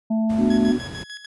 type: harmonic tone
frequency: 221 Hz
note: A3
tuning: 8 cents sharp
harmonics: 1 / 3 / 4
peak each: -18 / -30 / -39 dBFS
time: 0.1-0.72 s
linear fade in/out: 10 ms
type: noise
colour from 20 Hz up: brown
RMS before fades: -28 dBFS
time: 0.29-1.04 s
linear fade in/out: 10 ms
type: chord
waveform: sine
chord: B minor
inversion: none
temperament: equal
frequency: 246.9 / 293.7 / 370 Hz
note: B3 / D4 / F#4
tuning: 0 / 0 / 0 cents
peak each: -19 / -24 / -25 dBFS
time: 0.37-0.8 s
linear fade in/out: 50 ms
type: tone with tremolo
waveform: 20% pulse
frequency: 1679 Hz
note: G#6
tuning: 18 cents sharp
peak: -28 dBFS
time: 0.5-1.26 s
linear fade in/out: 5 ms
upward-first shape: square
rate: 6.7 Hz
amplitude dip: 65%
effects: high-pass 100 Hz 12 dB/octave + resampled to 24000 Hz